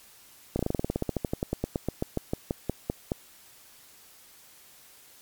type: slowing click train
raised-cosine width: 2 ms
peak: -13 dBFS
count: 27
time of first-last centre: 0.56-3.119 s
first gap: 32 ms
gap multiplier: 1.08
effects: white hiss -54 dBFS RMS until 5.21 s + MP3 96 kbps